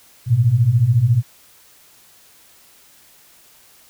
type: beating tone pair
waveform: sine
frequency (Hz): 108.9 / 122.9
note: A2 / B2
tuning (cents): -17 / -8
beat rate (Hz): 14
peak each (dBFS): -17 / -13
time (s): 0.26-1.23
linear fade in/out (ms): 50
effects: white hiss -50 dBFS RMS until 3.89 s